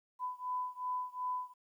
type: beating tone pair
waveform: sine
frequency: 1000 / 1002.7 Hz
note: B5 / B5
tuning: +21 / +26 cents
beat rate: 2.7 Hz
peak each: -38 / -39 dBFS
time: 0.19-1.54 s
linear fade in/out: 50 ms
effects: 12-bit